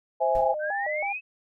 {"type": "chord", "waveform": "sine", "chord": "C augmented", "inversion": "none", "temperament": "equal with one note detuned", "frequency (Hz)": [523.3, 656.6, 830.6], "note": ["C5", "E5", "G#5"], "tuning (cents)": [0, -7, 0], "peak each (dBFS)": -25, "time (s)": [0.2, 0.54], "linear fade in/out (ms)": 20}
{"type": "noise with exponential decay", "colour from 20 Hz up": "brown", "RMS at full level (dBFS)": -33, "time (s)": [0.35, 0.58], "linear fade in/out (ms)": 1, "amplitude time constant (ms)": 49}
{"type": "tone with vibrato", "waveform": "sine", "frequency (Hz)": 698.5, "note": "F5", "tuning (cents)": 0, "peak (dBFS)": -28, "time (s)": [0.38, 1.13], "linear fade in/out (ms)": 10, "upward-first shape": "square", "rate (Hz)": 3.1, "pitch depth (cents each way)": 240}
{"type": "exponential sweep", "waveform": "sine", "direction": "up", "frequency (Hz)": [1512, 2615], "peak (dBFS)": -29, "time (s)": [0.59, 1.21], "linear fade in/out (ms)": 50}
{"effects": []}